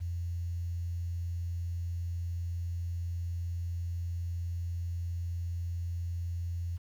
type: tone with quantisation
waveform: sine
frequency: 86.1 Hz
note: F2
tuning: 24 cents flat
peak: -32 dBFS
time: 0-6.78 s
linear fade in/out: 20 ms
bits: 10
effects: none